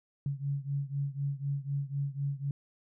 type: beating tone pair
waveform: sine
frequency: 138.9 / 142.9 Hz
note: C#3 / D3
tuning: +4 / -47 cents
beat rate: 4 Hz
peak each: -33 / -35 dBFS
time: 0.26-2.51 s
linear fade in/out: 2 ms
effects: none